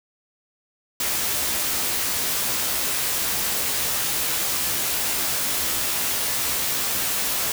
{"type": "noise with comb filter", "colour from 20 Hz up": "white", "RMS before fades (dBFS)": -24, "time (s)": [1, 7.52], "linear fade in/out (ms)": 2, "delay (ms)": 15, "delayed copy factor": 0.55, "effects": []}